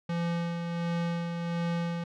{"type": "tone with tremolo", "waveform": "square", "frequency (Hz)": 170.3, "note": "F3", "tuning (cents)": -43, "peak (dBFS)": -28, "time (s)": [0.09, 2.04], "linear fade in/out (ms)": 5, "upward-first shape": "sine", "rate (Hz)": 1.4, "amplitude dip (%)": 40, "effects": ["low-pass 4000 Hz 12 dB/octave"]}